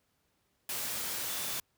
sine tone in noise, 3509 Hz, A7, 5 cents flat, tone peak -47 dBFS, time 1.29-1.58 s, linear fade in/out 2 ms, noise white, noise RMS -36 dBFS, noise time 0.69-1.6 s, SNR -14 dB, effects pink hiss -75 dBFS RMS until 1.77 s + high-pass 60 Hz 12 dB/octave

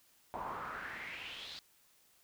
brown noise with band-pass filter sweep, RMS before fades -44 dBFS, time 0.34-1.59 s, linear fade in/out 0 ms, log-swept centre 850 to 4200 Hz, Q 4.5, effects white hiss -68 dBFS RMS until 2.23 s

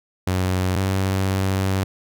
sawtooth tone pair in turn, 92.5 / 95.76 Hz, F#2 / G2, 0 / -40 cents, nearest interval minor second, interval 60 cents, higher second, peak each -15 dBFS, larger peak neither, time 0.27-0.76 / 0.76-1.84 s, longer second, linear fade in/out 5 ms, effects none

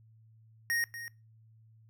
square tone with echo, 1864.7 Hz, A#6, in tune, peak -29 dBFS, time 0.7-0.84 s, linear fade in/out 0 ms, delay 240 ms, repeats 1, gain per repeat -12 dB, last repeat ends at 1.08 s, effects noise-tail reverb RT60 0.3 s tail -23 dB re dry + added 111 Hz sine -57 dBFS peak until 1.89 s

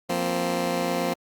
15% pulse chord, F suspended fourth, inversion none, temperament just, 174.61 / 232.8 / 261.9 Hz, F3 / Bb3 / C4, 0 / -2 / +2 cents, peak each -22 / -24 / -23 dBFS, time 0.09-1.14 s, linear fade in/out 10 ms, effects Opus 48 kbps

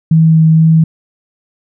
sine tone with vibrato, 160.4 Hz, E3, 47 cents flat, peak -4 dBFS, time 0.11-0.84 s, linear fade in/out 5 ms, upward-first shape sine, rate 2.1 Hz, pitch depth 9 cents each way, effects none

